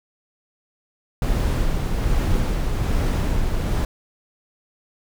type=noise with tremolo; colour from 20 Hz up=brown; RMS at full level=-19 dBFS; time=1.22-3.85 s; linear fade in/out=2 ms; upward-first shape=sine; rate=1.2 Hz; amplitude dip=30%; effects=none